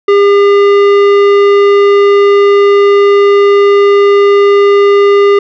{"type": "tone with tanh clipping", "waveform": "triangle", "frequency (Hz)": 403.1, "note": "G4", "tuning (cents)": 48, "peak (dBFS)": -5, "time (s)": [0.08, 5.39], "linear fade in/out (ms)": 5, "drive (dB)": 18, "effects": []}